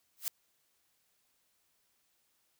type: noise with exponential growth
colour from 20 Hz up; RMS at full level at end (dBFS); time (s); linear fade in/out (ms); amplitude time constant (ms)
blue; -30; 0.17-0.28; 0; 23
effects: white hiss -75 dBFS RMS until 2.59 s